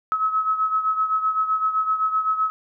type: beating tone pair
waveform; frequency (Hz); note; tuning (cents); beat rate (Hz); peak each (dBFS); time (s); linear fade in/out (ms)
sine; 1285 / 1292.8; E6 / E6; -45 / -34; 7.8; -20 / -26; 0.12-2.5; 0
effects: none